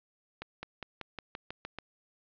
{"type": "accelerating click train", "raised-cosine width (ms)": 0.3, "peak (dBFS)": -23, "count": 9, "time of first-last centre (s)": [0.42, 1.787], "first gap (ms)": 210, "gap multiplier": 0.94, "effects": ["resampled to 11025 Hz", "9-bit"]}